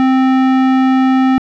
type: tone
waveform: square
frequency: 261.6 Hz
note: C4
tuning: in tune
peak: -9 dBFS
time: 0-1.38 s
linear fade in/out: 0 ms
effects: low-pass 2000 Hz 12 dB/octave